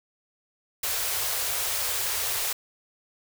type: band-stop noise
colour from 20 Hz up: white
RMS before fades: -28 dBFS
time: 0.83-2.53 s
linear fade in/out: 5 ms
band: 120 to 390 Hz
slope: 48 dB/octave
effects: none